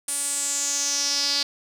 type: tone with band-pass filter sweep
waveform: sawtooth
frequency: 283.8 Hz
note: C#4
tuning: 41 cents sharp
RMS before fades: -25 dBFS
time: 0.08-1.43 s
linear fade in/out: 5 ms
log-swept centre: 9300 to 4600 Hz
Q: 5.7
effects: none